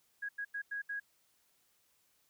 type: tone bursts at uneven times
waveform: sine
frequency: 1649 Hz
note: G#6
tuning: 13 cents flat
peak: -36 dBFS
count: 5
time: 0.22-0.29 / 0.38-0.45 / 0.54-0.62 / 0.71-0.82 / 0.89-1 s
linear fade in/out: 10 ms
effects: white hiss -73 dBFS RMS until 2.29 s